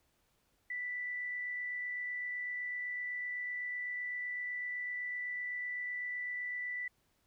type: tone with amplitude modulation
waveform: sine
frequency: 1975.5 Hz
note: B6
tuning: in tune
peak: -35 dBFS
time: 0.7-6.88 s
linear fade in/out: 5 ms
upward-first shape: sine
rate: 67.9 Hz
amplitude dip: 25%
effects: pink hiss -75 dBFS RMS until 7.26 s